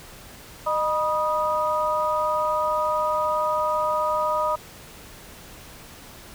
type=tone cluster; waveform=sine; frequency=613 / 971 / 1242 Hz; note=D#5 / B5 / D#6; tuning=-26 / -30 / -3 cents; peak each=-25 dBFS; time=0.66-4.56 s; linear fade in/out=10 ms; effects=pink hiss -44 dBFS RMS until 6.34 s